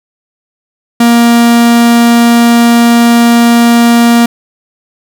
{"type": "tone", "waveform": "45% pulse", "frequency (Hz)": 235.2, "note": "A#3", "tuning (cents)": 16, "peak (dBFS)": -3, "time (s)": [1, 4.26], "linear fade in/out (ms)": 5, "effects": []}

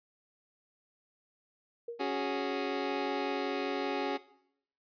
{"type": "tone with exponential decay", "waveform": "sine", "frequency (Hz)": 469.5, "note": "A#4", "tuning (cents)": 12, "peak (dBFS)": -34, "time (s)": [1.88, 2.19], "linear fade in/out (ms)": 5, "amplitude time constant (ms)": 66}
{"type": "chord", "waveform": "25% pulse", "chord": "C# suspended fourth", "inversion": "none", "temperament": "equal", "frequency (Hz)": [277.2, 370, 415.3], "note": ["C#4", "F#4", "G#4"], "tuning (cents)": [0, 0, 0], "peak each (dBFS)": -32, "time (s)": [1.99, 4.18], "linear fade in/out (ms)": 20}
{"effects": ["noise-tail reverb RT60 0.7 s tail -18 dB re dry", "resampled to 11025 Hz"]}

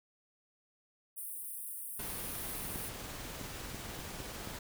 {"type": "high-pass noise", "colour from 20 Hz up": "pink", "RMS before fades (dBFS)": -43, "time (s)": [1.16, 2.9], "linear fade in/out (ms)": 20, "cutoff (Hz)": 8800, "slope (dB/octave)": 96}
{"type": "noise with tremolo", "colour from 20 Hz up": "pink", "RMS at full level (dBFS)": -43, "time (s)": [1.99, 4.59], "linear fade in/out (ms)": 5, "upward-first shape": "triangle", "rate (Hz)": 20, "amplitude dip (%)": 25}
{"type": "clicks", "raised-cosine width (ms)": 3, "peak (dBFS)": -30, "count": 6, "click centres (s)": [2.759, 3.413, 3.746, 3.991, 4.203, 4.474]}
{"effects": []}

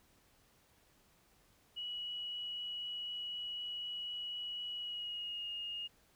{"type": "tone with pitch glide", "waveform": "sine", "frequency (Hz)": [2926, 2848], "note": ["F#7", "F7"], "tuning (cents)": [-20, 33], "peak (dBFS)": -39, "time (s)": [1.76, 5.88], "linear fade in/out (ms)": 20, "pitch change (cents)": -47, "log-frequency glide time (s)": [4.74, 5.49], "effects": ["pink hiss -69 dBFS RMS until 6.15 s"]}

